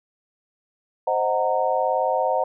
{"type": "chord", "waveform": "sine", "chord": "C half-diminished seventh", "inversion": "none", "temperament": "equal with one note detuned", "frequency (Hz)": [523.3, 622.3, 740, 923.8], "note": ["C5", "Eb5", "Gb5", "Bb5"], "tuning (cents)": [0, 0, 0, -16], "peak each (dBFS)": [-24, -25, -24, -25], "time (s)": [1.07, 2.44], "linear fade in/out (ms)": 5, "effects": []}